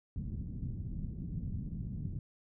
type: low-pass noise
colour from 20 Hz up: white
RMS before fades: -39 dBFS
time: 0.16-2.19 s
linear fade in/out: 2 ms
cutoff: 180 Hz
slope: 24 dB/octave
effects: none